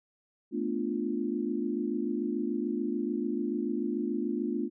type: chord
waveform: sine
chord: B half-diminished seventh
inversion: third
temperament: equal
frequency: 220 / 246.9 / 293.7 / 349.2 Hz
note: A3 / B3 / D4 / F4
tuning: 0 / 0 / 0 / 0 cents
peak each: -34 dBFS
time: 0.51-4.7 s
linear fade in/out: 50 ms
effects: none